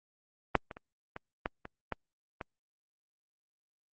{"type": "clicks", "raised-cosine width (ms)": 0.5, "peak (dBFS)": [-7, -26, -30, -25, -16, -26, -18, -23], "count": 8, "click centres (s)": [0.553, 0.712, 0.769, 1.164, 1.459, 1.654, 1.923, 2.412], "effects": ["Opus 24 kbps"]}